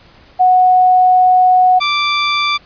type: tone pair in turn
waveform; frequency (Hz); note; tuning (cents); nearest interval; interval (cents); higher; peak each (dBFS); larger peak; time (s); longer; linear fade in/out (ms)
sine / 15% pulse; 736 / 1173.1; F#5 / D6; -9 / -2; minor sixth; 807; second; -6; neither; 0.39-1.8 / 1.8-2.58; first; 20
effects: pink hiss -45 dBFS RMS until 2.65 s + resampled to 11025 Hz